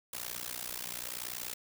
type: noise with amplitude modulation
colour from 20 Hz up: white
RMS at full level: -36 dBFS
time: 0.13-1.54 s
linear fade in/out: 5 ms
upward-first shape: sine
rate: 60.8 Hz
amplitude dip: 100%
effects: none